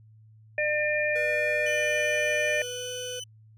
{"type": "harmonic tone", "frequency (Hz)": 601, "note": "D5", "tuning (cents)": 40, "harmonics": [1, 3, 4], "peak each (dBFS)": [-27, -28, -29], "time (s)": [0.58, 2.62], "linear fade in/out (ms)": 2}
{"type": "tone with pitch glide", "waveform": "square", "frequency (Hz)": [485.3, 497.5], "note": ["B4", "B4"], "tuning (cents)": [-30, 13], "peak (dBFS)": -36, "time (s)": [1.15, 3.2], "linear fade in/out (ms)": 10, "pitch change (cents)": 43, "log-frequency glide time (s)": [2.41, 2.91]}
{"type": "tone", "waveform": "25% pulse", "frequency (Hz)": 3010, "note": "F#7", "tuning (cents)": 29, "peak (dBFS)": -32, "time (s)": [1.66, 3.24], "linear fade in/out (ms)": 5}
{"effects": ["added 109 Hz sine -51 dBFS peak until 3.57 s", "resampled to 32000 Hz"]}